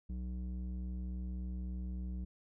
square tone with low-pass filter, 61.74 Hz, B1, in tune, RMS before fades -40 dBFS, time 0.09-2.25 s, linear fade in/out 10 ms, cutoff 210 Hz, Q 1.4, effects none

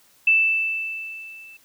sine tone with level ramp, 2646 Hz, E7, 6 cents sharp, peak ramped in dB -12 to -42 dBFS, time 0.27-1.57 s, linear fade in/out 5 ms, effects white hiss -57 dBFS RMS until 1.64 s

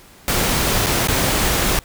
pink noise with dropouts, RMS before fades -18 dBFS, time 0.28-1.79 s, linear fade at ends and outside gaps 1 ms, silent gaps 0.862-0.867 / 1.073-1.084 s, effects pink hiss -46 dBFS RMS until 1.84 s

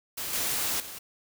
white noise with level steps, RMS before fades -34 / -29 / -41 dBFS, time 0.17-0.99 s, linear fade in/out 10 ms, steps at 0.33 / 0.8 s, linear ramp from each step 2 ms, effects none

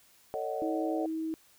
sine chord, D# half-diminished seventh, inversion second, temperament just, 448 / 560 / 622.3 / 746.7 Hz, A4 / C#5 / D#5 / F#5, +31 / +18 / 0 / +16 cents, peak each -37 dBFS, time 0.34-1.06 s, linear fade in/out 0 ms
sine tone, 320 Hz, D#4, 49 cents sharp, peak -31 dBFS, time 0.62-1.34 s, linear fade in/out 0 ms
effects white hiss -62 dBFS RMS until 1.58 s

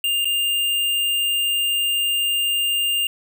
square tone with dropouts, 2804 Hz, F7, 6 cents sharp, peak -19 dBFS, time 0.04-3.07 s, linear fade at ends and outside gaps 2 ms, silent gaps 0.246-0.254 s, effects none

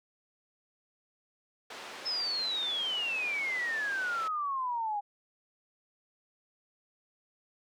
pink band-pass noise, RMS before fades -45 dBFS, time 1.7-4.28 s, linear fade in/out 5 ms, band 490 to 4800 Hz, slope 12 dB/octave
sine exponential sweep, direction down, 5250 to 805 Hz, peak -30 dBFS, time 2.05-5.01 s, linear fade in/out 20 ms
effects none

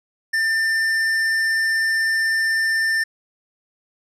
triangle tone with tanh clipping, 1792 Hz, A6, 31 cents sharp, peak -19 dBFS, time 0.33-3.04 s, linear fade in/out 10 ms, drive 15 dB, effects none

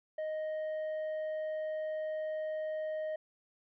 triangle tone with tanh clipping, 622.3 Hz, D#5, in tune, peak -35 dBFS, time 0.18-3.16 s, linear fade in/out 5 ms, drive 9 dB, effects none

